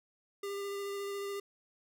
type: tone with vibrato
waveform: square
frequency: 400 Hz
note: G4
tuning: 35 cents sharp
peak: -37 dBFS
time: 0.43-1.4 s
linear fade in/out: 5 ms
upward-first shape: square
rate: 14 Hz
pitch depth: 9 cents each way
effects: none